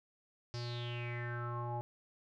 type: tone with low-pass filter sweep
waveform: square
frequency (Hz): 120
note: B2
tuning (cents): -49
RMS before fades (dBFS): -40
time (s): 0.54-1.81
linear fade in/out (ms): 0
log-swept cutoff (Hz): 5200 to 770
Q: 7.1
effects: none